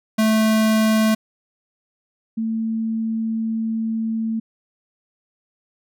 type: tone pair in turn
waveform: square / sine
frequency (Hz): 218.7 / 223.7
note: A3 / A3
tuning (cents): -10 / +29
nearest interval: unison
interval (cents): 39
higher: second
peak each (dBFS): -15 / -20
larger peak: first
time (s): 0.18-1.15 / 2.37-4.4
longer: second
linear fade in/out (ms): 10
effects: none